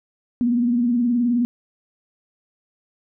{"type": "tone with vibrato", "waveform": "sine", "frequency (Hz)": 240.5, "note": "B3", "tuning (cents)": -46, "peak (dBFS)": -16, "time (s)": [0.41, 1.45], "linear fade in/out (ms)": 0, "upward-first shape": "sine", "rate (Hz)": 19, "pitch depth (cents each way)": 65, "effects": []}